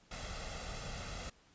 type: noise with comb filter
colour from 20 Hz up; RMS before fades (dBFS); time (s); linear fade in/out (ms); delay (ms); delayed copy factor
pink; -43; 0.11-1.3; 5; 1.5; +0.6
effects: pink hiss -66 dBFS RMS until 1.54 s + resampled to 16000 Hz